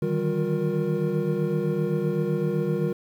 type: tone cluster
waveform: triangle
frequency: 151.4 / 159.2 / 194.2 / 357.4 / 468.6 Hz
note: D#3 / D#3 / G3 / F4 / A#4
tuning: -47 / +40 / -16 / +40 / +9 cents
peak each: -27 dBFS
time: 0.02-2.93 s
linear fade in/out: 5 ms
effects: 9-bit